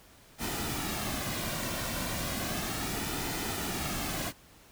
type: noise with flanger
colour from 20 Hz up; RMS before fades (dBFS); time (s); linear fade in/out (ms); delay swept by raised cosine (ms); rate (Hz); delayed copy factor
pink; -34; 0.38-4.33; 50; 1.8 to 2.4; 0.34; -0.5
effects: pink hiss -57 dBFS RMS until 4.71 s